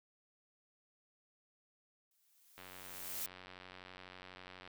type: noise with exponential growth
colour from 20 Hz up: blue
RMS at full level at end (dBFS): -39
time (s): 2.11-3.26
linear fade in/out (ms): 2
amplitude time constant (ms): 250
type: click train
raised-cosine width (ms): 0.3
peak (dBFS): -35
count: 194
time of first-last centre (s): 2.58-4.676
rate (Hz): 92.1
effects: none